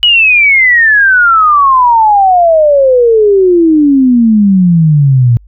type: exponential sweep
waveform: sine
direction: down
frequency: 2960 to 115.7 Hz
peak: -3 dBFS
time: 0.03-5.37 s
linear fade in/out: 0 ms
effects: added 50 Hz sine -35 dBFS peak until 5.47 s